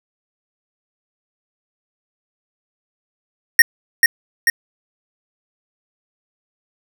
square tone with echo, 1858 Hz, A#6, 6 cents flat, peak -4 dBFS, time 3.59-3.62 s, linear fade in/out 2 ms, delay 440 ms, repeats 2, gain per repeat -4 dB, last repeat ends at 4.5 s, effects none

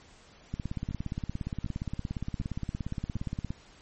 two click trains, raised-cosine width 5 ms, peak -20 / -23 dBFS, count 52 / 4, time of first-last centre 0.54-3.505 / 0.91-3.166 s, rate 17.2 / 1.33 Hz, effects pink hiss -56 dBFS RMS until 3.81 s + MP3 32 kbps

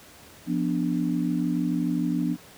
sine chord, B diminished, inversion second, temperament equal, 174.61 / 246.9 / 293.7 Hz, F3 / B3 / D4, 0 / 0 / 0 cents, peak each -27 dBFS, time 0.46-2.37 s, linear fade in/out 50 ms, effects pink hiss -49 dBFS RMS until 2.57 s + high-pass 80 Hz 12 dB/octave

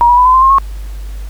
sine tone with pitch steps, 950 / 972.2 / 994.9 / 1018.2 / 1042 / 1066.3 / 1091.3 Hz, A#5 / B5 / B5 / C6 / C6 / C6 / C#6, +33 / -28 / +12 / -47 / -7 / +32 / -27 cents, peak -4 dBFS, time 0.01-0.584 s, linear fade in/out 0 ms, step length 82 ms, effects added 50 Hz sine -21 dBFS peak until 1.29 s + pink hiss -41 dBFS RMS until 1.29 s

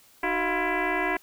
sine tone with frequency modulation, 646 Hz, E5, 35 cents flat, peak -23 dBFS, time 0.23-1.17 s, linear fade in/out 5 ms, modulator 339 Hz, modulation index 4.9, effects white hiss -57 dBFS RMS until 1.22 s

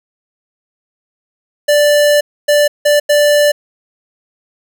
square tone bursts at uneven times, 587.3 Hz, D5, in tune, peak -8 dBFS, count 4, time 1.68-2.21 / 2.48-2.68 / 2.85-3 / 3.09-3.52 s, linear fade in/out 10 ms, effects none

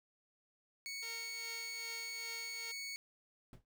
20% pulse tone, 2223 Hz, C#7, 4 cents sharp, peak -37 dBFS, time 0.86-2.96 s, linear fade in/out 0 ms
5% pulse tone with tremolo, 461.3 Hz, A#4, 18 cents flat, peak -36 dBFS, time 1.02-2.72 s, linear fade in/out 10 ms, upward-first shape triangle, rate 2.5 Hz, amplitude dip 75%
brown noise with exponential decay, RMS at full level -47 dBFS, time 3.53-3.65 s, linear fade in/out 1 ms, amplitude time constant 26 ms
effects none

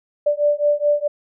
sine beating tone pair, 585 / 589.7 Hz, D5 / D5, -7 / +7 cents, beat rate 4.7 Hz, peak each -18 dBFS, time 0.26-1.08 s, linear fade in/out 10 ms, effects none

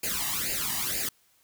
white noise with flanger, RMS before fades -30 dBFS, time 0.03-1.09 s, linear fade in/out 5 ms, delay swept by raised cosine 0.42 to 1.05 ms, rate 2.1 Hz, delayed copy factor +0.85, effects white hiss -65 dBFS RMS until 1.43 s

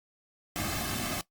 pink noise with comb filter, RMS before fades -33 dBFS, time 0.56-1.21 s, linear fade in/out 0 ms, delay 2.1 ms, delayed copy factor -0.75, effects noise-tail reverb RT60 0.1 s tail -18 dB re dry + Opus 48 kbps

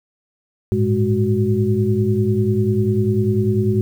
sine tone cluster, 103.2 / 113.3 / 207.8 / 371.4 Hz, G#2 / A#2 / G#3 / F#4, -10 / -49 / +1 / +7 cents, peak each -20 dBFS, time 0.72-3.81 s, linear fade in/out 0 ms, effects 8-bit

